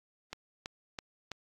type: click train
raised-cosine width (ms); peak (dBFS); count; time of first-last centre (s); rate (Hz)
0.2; -21; 4; 0.33-1.317; 3.04
effects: AAC 48 kbps